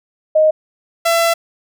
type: tone pair in turn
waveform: sine / sawtooth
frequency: 622.3 / 671.4 Hz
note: D#5 / E5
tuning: 0 / +32 cents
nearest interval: minor second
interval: 132 cents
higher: second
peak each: -8 dBFS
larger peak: neither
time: 0.35-0.51 / 1.05-1.34 s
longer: second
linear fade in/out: 10 ms
effects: none